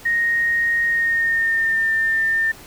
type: tone with pitch glide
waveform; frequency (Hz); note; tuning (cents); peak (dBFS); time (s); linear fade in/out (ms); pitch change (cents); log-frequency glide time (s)
sine; 1864.7 to 1799.1; A#6 to A6; 0 to +38; -16; 0.05-2.52; 10; -62; 0.86-1.83
effects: pink hiss -42 dBFS RMS until 2.66 s